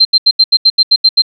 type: tone bursts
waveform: sine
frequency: 4143 Hz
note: C8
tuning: 18 cents flat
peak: -3 dBFS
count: 10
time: 0-1.221 s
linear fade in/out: 10 ms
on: 51 ms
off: 79 ms
effects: none